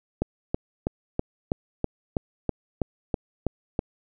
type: click train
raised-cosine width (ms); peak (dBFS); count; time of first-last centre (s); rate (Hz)
2; -10; 12; 0.22-3.791; 3.08
effects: none